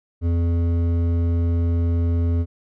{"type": "tone with hard clipping", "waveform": "triangle", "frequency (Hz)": 84.9, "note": "F2", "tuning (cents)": -48, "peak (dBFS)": -19, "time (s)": [0.21, 2.46], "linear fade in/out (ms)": 50, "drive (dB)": 14, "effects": []}